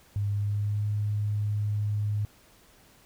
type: tone with pitch glide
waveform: sine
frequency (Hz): 101.8 to 104.36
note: G#2 to G#2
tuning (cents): -34 to +9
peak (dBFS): -25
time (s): 0.16-2.25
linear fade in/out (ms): 0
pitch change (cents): +43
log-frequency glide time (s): 0.3-0.86
effects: pink hiss -58 dBFS RMS until 3.05 s